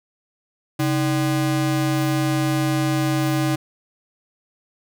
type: ring-modulated tone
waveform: square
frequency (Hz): 225.2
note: A3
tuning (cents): +40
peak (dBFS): -16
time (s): 0.79-3.56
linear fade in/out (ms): 10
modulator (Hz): 90
effects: none